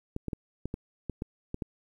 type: clicks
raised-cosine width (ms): 3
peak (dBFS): -20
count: 9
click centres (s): 0.164 / 0.283 / 0.332 / 0.656 / 0.741 / 1.097 / 1.221 / 1.544 / 1.622
effects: 10-bit